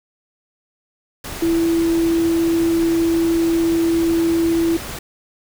sine tone in noise, 332.4 Hz, E4, 15 cents sharp, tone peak -14 dBFS, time 1.42-4.77 s, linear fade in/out 5 ms, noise pink, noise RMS -30 dBFS, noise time 1.24-4.99 s, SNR +13 dB, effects none

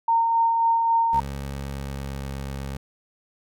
sine tone with tremolo, 918 Hz, A#5, 27 cents flat, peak -16 dBFS, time 0.08-1.2 s, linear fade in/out 5 ms, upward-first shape sine, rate 3.7 Hz, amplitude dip 30%
20% pulse tone with pitch glide, 69 to 68.17 Hz, C#2 to C#2, -7 to -28 cents, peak -25 dBFS, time 1.13-2.77 s, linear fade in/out 5 ms, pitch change -21 cents, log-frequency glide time 1.61-2.32 s
effects none

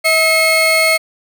35% pulse tone pair together, 643.4 / 2164 Hz, E5 / C#7, -42 / -42 cents, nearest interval octave + major sixth, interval 2100 cents, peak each -13 / -10 dBFS, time 0.04-0.98 s, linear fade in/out 20 ms, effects none

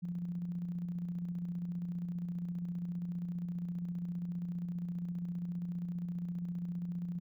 sine tone with tremolo, 174.61 Hz, F3, in tune, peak -34 dBFS, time 0.02-7.2 s, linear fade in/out 20 ms, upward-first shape square, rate 15 Hz, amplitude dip 35%, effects none

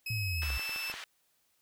30% pulse tone with pitch glide, 2558 to 2644 Hz, D#7 to E7, +47 to +5 cents, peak -32 dBFS, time 0.06-0.92 s, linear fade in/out 5 ms, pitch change +58 cents, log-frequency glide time 0.33-0.53 s
sine linear sweep, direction down, 116.54 to 60.4 Hz, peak -32 dBFS, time 0.1-0.58 s, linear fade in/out 5 ms
white band-pass noise, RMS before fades -44 dBFS, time 0.42-1.04 s, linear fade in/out 0 ms, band 1100 to 3100 Hz, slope 12 dB/octave
clicks, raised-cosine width 0.5 ms, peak -28 dBFS, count 7, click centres 0.433 / 0.503 / 0.595 / 0.694 / 0.761 / 0.899 / 0.94 s
effects white hiss -73 dBFS RMS until 1.61 s

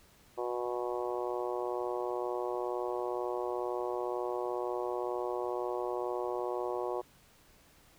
harmonic tone, 122.1 Hz, B2, 19 cents flat, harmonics 3 / 4 / 5 / 6 / 7 / 8 / 9, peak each -36 / -38 / -40 / -42 / -43 / -44 / -45 dBFS, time 0.37-7.02 s, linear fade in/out 20 ms, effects pink hiss -62 dBFS RMS until 7.98 s

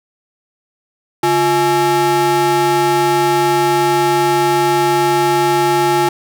square ring-modulated tone, 246.9 Hz, B3, in tune, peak -9 dBFS, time 1.23-6.09 s, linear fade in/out 5 ms, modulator 598 Hz, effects none

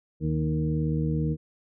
harmonic tone with a mistuned harmonic, 77.78 Hz, D#2, in tune, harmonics 1 / 2 / 3 / 4 / 6, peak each -32 / -25 / -34 / -32 / -36 dBFS, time 0.2-1.37 s, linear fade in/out 50 ms, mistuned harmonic 1, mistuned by -28 cents, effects none

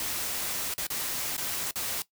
white noise with dropouts, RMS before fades -32 dBFS, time 0-2.02 s, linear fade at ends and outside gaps 1 ms, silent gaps 0.739-0.78 / 0.868-0.902 / 1.366-1.379 / 1.71-1.757 s, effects noise-tail reverb RT60 0.1 s tail -17 dB re dry

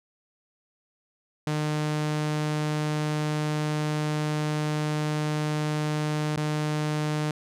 sawtooth tone with dropouts, 151.7 Hz, D#3, 44 cents flat, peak -21 dBFS, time 1.47-7.31 s, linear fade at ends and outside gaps 2 ms, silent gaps 6.361-6.372 s, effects low-pass 9000 Hz 12 dB/octave

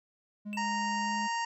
triangle tone with pitch glide, 207.7 to 210.1 Hz, G#3 to G#3, 0 to +20 cents, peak -34 dBFS, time 0.45-1.28 s, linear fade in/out 20 ms, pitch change +20 cents, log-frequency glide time 1.01-1.14 s
triangle tone with exponential decay, 2665 Hz, E7, 18 cents sharp, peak -34 dBFS, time 0.53-0.76 s, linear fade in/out 0 ms, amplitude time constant 48 ms
harmonic tone, 930 Hz, A#5, 4 cents flat, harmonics 1 / 2 / 3 / 5 / 6 / 7 / 8, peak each -31 / -37 / -41 / -45 / -47 / -48 / -49 dBFS, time 0.57-1.45 s, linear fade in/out 5 ms
effects none

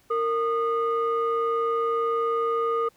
sine tone pair together, 460.4 / 1227 Hz, A#4 / D#6, -22 / -25 cents, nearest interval octave + perfect fourth, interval 1697 cents, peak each -23 / -24 dBFS, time 0.1-2.89 s, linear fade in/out 10 ms, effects tanh soft clip ceiling -17 dBFS + pink hiss -61 dBFS RMS until 2.96 s

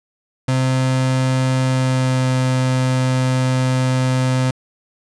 35% pulse tone with pitch glide, 130.1 to 128.9 Hz, C3 to C3, -9 to -26 cents, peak -13 dBFS, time 0.48-4.51 s, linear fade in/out 5 ms, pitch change -17 cents, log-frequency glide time 1.65-2.29 s, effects resampled to 22050 Hz

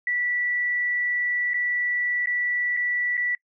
sine tone with dropouts, 1958 Hz, B6, 15 cents flat, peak -22 dBFS, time 0.07-3.35 s, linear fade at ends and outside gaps 2 ms, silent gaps 1.535-1.542 / 2.259-2.271 / 2.767-2.771 / 3.17-3.176 s, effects noise-tail reverb RT60 0.1 s tail -24 dB re dry

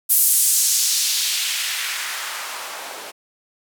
blue noise with band-pass filter sweep, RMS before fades -21 dBFS, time 0.09-3.12 s, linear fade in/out 20 ms, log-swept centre 12000 to 530 Hz, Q 1.2, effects none

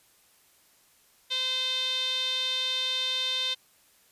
sawtooth tone with band-pass filter, 516 Hz, C5, 24 cents flat, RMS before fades -29 dBFS, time 1.3-3.55 s, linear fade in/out 20 ms, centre 3500 Hz, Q 9.1, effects white hiss -62 dBFS RMS until 4.11 s + resampled to 32000 Hz

